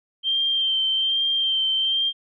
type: tone with vibrato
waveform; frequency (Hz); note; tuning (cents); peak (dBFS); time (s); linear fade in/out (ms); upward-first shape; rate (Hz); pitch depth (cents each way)
sine; 3150; G7; +8; -19; 0.23-2.13; 50; sine; 1.2; 21
effects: none